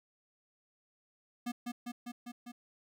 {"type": "tone with echo", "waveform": "square", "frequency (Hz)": 241.3, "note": "B3", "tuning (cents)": -40, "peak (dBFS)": -35, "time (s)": [1.46, 1.52], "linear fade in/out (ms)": 10, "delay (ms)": 200, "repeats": 5, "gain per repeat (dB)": -2, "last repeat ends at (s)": 2.52, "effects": []}